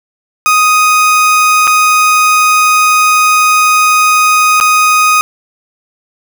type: tone with dropouts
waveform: 30% pulse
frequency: 1248 Hz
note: D#6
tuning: 5 cents sharp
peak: -3 dBFS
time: 0.46-5.21 s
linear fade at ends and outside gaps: 0 ms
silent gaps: 1.671-1.676 / 4.601-4.61 s
effects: none